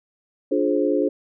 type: chord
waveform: sine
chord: D half-diminished seventh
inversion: none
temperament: just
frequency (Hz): 293.7 / 352.4 / 422.9 / 528.6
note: D4 / F4 / Ab4 / C5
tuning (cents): 0 / +16 / +31 / +18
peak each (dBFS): -22 / -24 / -23 / -24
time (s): 0.51-1.09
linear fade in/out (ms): 10
effects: none